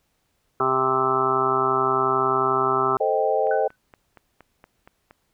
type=harmonic tone; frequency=131.3 Hz; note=C3; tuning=6 cents sharp; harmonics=1 / 2 / 3 / 5 / 6 / 7 / 8 / 9 / 10; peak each=-35 / -34 / -24 / -31 / -28 / -33 / -27 / -26 / -23 dBFS; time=0.6-2.97 s; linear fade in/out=2 ms
type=chord; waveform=sine; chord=A half-diminished seventh; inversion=none; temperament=equal; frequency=440 / 523.3 / 622.3 / 784 Hz; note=A4 / C5 / Eb5 / G5; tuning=0 / 0 / 0 / 0 cents; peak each=-24 dBFS; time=3-3.68 s; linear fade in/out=10 ms
type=click train; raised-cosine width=0.5 ms; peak=-30 dBFS; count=8; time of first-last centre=3.47-5.109 s; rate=4.27 Hz
type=tone with exponential decay; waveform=sine; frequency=1500 Hz; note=F#6; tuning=23 cents sharp; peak=-25 dBFS; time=3.51-3.76 s; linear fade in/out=2 ms; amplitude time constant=53 ms
effects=pink hiss -70 dBFS RMS until 5.33 s